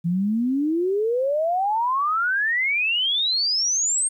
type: exponential sweep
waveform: sine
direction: up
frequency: 164.81 to 8670 Hz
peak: -19 dBFS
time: 0.04-4.09 s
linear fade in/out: 20 ms
effects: 10-bit